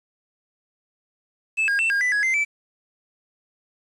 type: tone with pitch steps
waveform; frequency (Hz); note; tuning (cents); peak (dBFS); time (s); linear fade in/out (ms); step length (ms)
triangle; 2620 / 1625 / 2678 / 1620 / 1990 / 1670 / 2078 / 2316; E7 / G#6 / E7 / G#6 / B6 / G#6 / C7 / D7; -11 / -38 / +27 / -43 / +13 / +9 / -12 / -25; -17; 1.57-2.45; 20; 110
effects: resampled to 24000 Hz + 8-bit